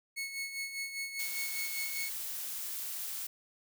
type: tone with tremolo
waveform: sawtooth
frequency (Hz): 2197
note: C#7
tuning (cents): -16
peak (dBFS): -31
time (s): 0.16-2.1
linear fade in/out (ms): 20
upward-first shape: sine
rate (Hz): 5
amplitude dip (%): 60
type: noise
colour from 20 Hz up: blue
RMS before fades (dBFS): -39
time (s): 1.19-3.27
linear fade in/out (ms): 5
effects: none